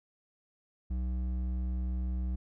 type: tone with hard clipping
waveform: sine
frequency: 62.4 Hz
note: B1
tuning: 19 cents sharp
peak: -32 dBFS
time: 0.9-2.36 s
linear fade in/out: 10 ms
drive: 8 dB
effects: none